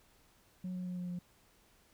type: tone with pitch steps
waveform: sine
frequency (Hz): 183 / 181.53 / 180.06 / 178.61 / 177.18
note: F#3 / F#3 / F#3 / F3 / F3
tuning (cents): -19 / -33 / -47 / +39 / +25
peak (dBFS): -35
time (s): 0.64-1.19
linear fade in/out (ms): 5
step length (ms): 110
effects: tanh soft clip ceiling -35 dBFS + pink hiss -67 dBFS RMS until 1.93 s